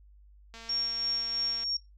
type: click train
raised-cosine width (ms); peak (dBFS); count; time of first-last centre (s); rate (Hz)
0.2; -30; 251; 0.54-1.636; 228
type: tone with tremolo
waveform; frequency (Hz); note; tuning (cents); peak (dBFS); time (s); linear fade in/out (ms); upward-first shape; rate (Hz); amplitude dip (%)
sine; 5540; F8; -15; -27; 0.69-1.77; 5; sine; 3; 40
effects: noise-tail reverb RT60 0.2 s tail -23 dB re dry + added 50 Hz sine -53 dBFS peak until 1.97 s